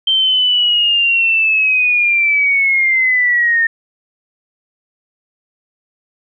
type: linear sweep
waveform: sine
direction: down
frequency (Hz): 3136 to 1817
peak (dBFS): -10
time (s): 0.07-3.67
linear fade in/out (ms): 5
effects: none